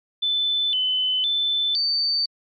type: tone with pitch steps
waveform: sine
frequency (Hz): 3515 / 3026 / 3523 / 4576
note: A7 / F#7 / A7 / D8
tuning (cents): -2 / +38 / +1 / -46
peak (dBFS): -19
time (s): 0.22-2.26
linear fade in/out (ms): 10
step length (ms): 510
effects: MP3 64 kbps